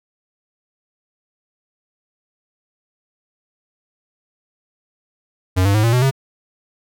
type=tone with pitch steps; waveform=square; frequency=92.5 / 99.71 / 107.49 / 115.87 / 124.91 / 134.65 Hz; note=F#2 / G2 / A2 / A#2 / B2 / C#3; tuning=0 / +30 / -40 / -10 / +20 / -50 cents; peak=-13 dBFS; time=5.56-6.112 s; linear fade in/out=20 ms; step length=92 ms; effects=none